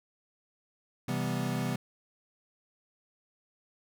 square chord, C major seventh, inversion none, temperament equal, 130.81 / 164.81 / 196 / 246.9 Hz, C3 / E3 / G3 / B3, 0 / 0 / 0 / 0 cents, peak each -35 / -37 / -37 / -36 dBFS, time 1.08-1.76 s, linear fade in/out 5 ms, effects none

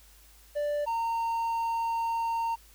triangle tone pair in turn, 587.3 / 918.6 Hz, D5 / A#5, 0 / -26 cents, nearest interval minor sixth, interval 774 cents, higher second, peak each -25 dBFS, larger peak neither, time 0.55-0.86 / 0.86-2.56 s, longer second, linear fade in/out 20 ms, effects added 52 Hz sine -56 dBFS peak until 2.74 s + white hiss -58 dBFS RMS until 2.74 s

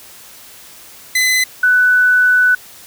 sawtooth / sine tone pair in turn, 2021 / 1492 Hz, B6 / F#6, +39 / +14 cents, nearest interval perfect fourth, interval 525 cents, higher first, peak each -8 dBFS, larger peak neither, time 1.15-1.44 / 1.63-2.55 s, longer second, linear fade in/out 5 ms, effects white hiss -39 dBFS RMS until 2.86 s

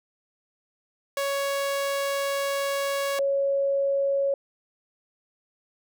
sawtooth / sine tone pair in turn, 557 / 553.9 Hz, C#5 / C#5, +8 / -1 cents, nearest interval unison, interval 9 cents, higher first, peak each -21 dBFS, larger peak neither, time 1.17-3.19 / 3.19-4.34 s, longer first, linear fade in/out 2 ms, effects none

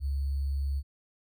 sine tone with sample-and-hold, 69.3 Hz, C#2, in tune, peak -27 dBFS, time 0-0.83 s, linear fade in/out 50 ms, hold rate 4410 Hz, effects none

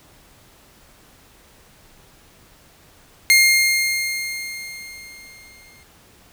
sawtooth tone with exponential decay, 2124 Hz, C7, 25 cents sharp, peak -6 dBFS, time 3.3-5.83 s, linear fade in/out 0 ms, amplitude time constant 550 ms, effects pink hiss -51 dBFS RMS until 6.32 s

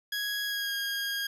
20% pulse tone with pitch glide, 1661.2 to 1628 Hz, G#6 to G#6, 0 to -35 cents, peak -25 dBFS, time 0.12-1.27 s, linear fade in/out 5 ms, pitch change -35 cents, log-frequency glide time 0.45-0.73 s, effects none

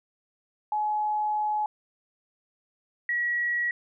sine tone pair in turn, 847 / 1919.1 Hz, G#5 / A#6, +34 / +50 cents, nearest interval octave + major second, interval 1416 cents, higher second, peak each -24 dBFS, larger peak neither, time 0.72-1.66 / 3.09-3.71 s, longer first, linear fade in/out 2 ms, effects none

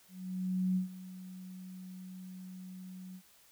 sine tone with ADSR envelope, 185 Hz, F#3, in tune, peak -27 dBFS, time 0.08-3.22 s, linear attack 680 ms, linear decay 120 ms, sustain -17 dB, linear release 64 ms, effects white hiss -63 dBFS RMS until 3.51 s

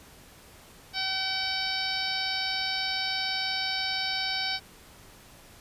harmonic tone, 763 Hz, G5, 47 cents flat, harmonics 1 / 2 / 3 / 4 / 5 / 6 / 7, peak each -37 / -36 / -35 / -37 / -35 / -33 / -35 dBFS, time 0.93-4.6 s, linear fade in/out 50 ms, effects pink hiss -52 dBFS RMS until 5.6 s + resampled to 32000 Hz

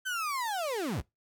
35% pulse linear sweep, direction down, 1557 to 43.98 Hz, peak -29 dBFS, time 0.05-1.02 s, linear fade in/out 20 ms, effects noise-tail reverb RT60 0.2 s tail -24 dB re dry

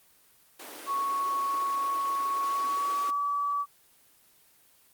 pink high-pass noise, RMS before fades -43 dBFS, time 0.59-3.11 s, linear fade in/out 10 ms, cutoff 270 Hz, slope 48 dB/octave
sine tone with pitch glide, 1109 to 1147.4 Hz, C#6 to D6, 0 to -41 cents, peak -26 dBFS, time 0.86-3.66 s, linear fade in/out 50 ms, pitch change +59 cents, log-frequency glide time 2.43-3.17 s
effects white hiss -61 dBFS RMS until 4.93 s + Opus 24 kbps

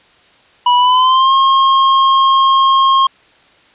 square tone with pitch glide, 979 to 1073.8 Hz, B5 to C6, -15 to +45 cents, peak -8 dBFS, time 0.66-3.07 s, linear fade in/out 5 ms, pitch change +160 cents, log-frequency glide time 0.76-1.33 s, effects white hiss -48 dBFS RMS until 3.74 s + resampled to 8000 Hz

